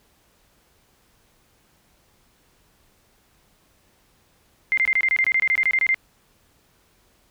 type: tone bursts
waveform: sine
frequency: 2093 Hz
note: C7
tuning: in tune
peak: -16 dBFS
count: 16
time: 4.72-5.944 s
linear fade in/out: 0 ms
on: 54 ms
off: 24 ms
effects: pink hiss -61 dBFS RMS until 7.3 s